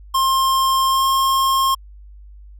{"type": "tone with pitch glide", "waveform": "square", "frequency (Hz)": [1062, 1070.6], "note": ["C6", "C6"], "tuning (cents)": [25, 39], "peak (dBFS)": -15, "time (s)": [0.14, 1.75], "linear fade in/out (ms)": 10, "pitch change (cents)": 14, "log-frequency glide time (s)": [0.87, 1.06], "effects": ["added 50 Hz sine -38 dBFS peak until 2.59 s"]}